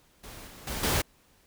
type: noise with level steps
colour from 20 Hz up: pink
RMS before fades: -45 / -48 / -34 / -26 dBFS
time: 0.23-1.02 s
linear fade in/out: 10 ms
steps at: 0.47 / 0.67 / 0.83 s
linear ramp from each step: 5 ms
effects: pink hiss -63 dBFS RMS until 1.46 s